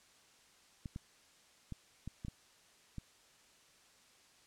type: clicks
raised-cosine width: 5 ms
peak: -30 dBFS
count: 7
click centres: 0.858 / 0.961 / 1.723 / 2.076 / 2.249 / 2.283 / 2.983 s
effects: white hiss -65 dBFS RMS until 4.46 s + low-pass 8000 Hz 12 dB/octave